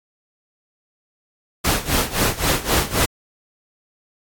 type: noise with tremolo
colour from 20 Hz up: pink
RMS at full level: -17 dBFS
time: 1.64-3.06 s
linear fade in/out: 10 ms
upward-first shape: sine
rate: 3.8 Hz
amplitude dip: 85%
effects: AAC 64 kbps